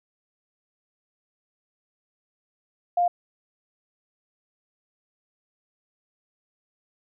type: tone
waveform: sine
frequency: 703 Hz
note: F5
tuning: 11 cents sharp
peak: -18 dBFS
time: 2.97-3.08 s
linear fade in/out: 5 ms
effects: none